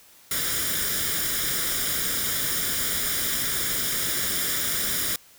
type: noise with comb filter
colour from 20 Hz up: white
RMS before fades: -26 dBFS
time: 0.31-5.16 s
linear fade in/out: 2 ms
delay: 0.57 ms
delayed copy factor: +0.7
effects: white hiss -53 dBFS RMS until 5.38 s